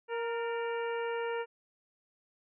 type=harmonic tone with a mistuned harmonic; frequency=466.2 Hz; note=A#4; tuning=in tune; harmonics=1 / 2 / 3 / 4 / 5 / 6; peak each=-33 / -39 / -43 / -45 / -47 / -49 dBFS; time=0.08-1.46 s; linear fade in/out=50 ms; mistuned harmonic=4; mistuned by=-50 cents; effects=none